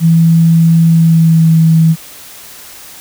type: tone with pitch glide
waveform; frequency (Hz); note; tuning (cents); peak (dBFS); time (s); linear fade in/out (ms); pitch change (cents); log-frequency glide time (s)
sine; 164.9 to 161.97; E3 to E3; +1 to -30; -4; 0-1.96; 50; -31; 0.88-1.53
effects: white hiss -33 dBFS RMS until 3 s